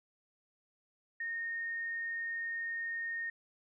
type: tone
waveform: sine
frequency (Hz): 1844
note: A#6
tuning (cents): -19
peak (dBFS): -35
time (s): 1.2-3.3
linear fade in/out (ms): 5
effects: none